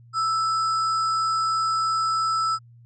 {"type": "tone with sample-and-hold", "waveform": "sine", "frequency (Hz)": 1318.5, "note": "E6", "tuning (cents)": 0, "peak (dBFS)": -20, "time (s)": [0.13, 2.59], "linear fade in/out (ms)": 50, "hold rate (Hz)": 6300, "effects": ["added 118 Hz sine -47 dBFS peak until 2.85 s", "resampled to 16000 Hz"]}